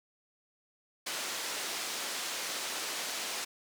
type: band-pass noise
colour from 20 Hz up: white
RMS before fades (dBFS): -37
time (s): 1.06-3.45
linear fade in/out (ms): 10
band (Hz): 300 to 6800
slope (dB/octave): 12
effects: none